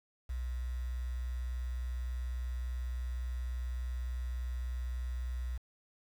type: tone with quantisation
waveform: sine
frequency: 61.74 Hz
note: B1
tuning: in tune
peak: -34 dBFS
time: 0.29-5.58 s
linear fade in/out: 10 ms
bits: 9
effects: none